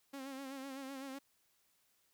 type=tone with vibrato; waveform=sawtooth; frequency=270.1 Hz; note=C#4; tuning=45 cents flat; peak=-40 dBFS; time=0.13-1.19 s; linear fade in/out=10 ms; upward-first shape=sine; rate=7.9 Hz; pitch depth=55 cents each way; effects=white hiss -75 dBFS RMS until 2.13 s